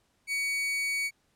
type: tone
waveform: 40% pulse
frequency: 2250 Hz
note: C#7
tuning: 25 cents sharp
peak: -27 dBFS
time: 0.27-1.11 s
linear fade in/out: 50 ms
effects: pink hiss -71 dBFS RMS until 1.35 s + low-pass 11000 Hz 12 dB/octave